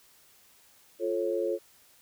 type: chord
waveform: sine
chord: F augmented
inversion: none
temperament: just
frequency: 349.2 / 436.5 / 545.7 Hz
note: F4 / A4 / C#5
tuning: 0 / -14 / -27 cents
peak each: -31 dBFS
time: 0.99-1.59 s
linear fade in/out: 50 ms
effects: white hiss -60 dBFS RMS until 2.01 s